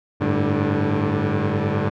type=chord; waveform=15% pulse; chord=G suspended second; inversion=none; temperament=equal with one note detuned; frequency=98 / 107.55 / 146.83 Hz; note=G2 / A2 / D3; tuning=0 / -39 / 0 cents; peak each=-17 dBFS; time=0.2-1.9 s; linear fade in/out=20 ms; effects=low-pass 2000 Hz 12 dB/octave